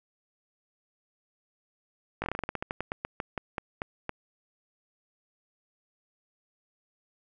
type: slowing click train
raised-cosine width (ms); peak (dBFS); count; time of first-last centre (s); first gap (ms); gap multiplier
0.5; -16; 20; 2.22-4.093; 19; 1.16
effects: none